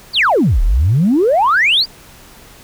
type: exponential two-way sweep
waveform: sine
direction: down then up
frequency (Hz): 5000 to 34.76 to 5000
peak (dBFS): -8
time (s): 0.13-1.86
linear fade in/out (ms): 50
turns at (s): 0.62
effects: tanh soft clip ceiling -5 dBFS + pink hiss -41 dBFS RMS until 2.63 s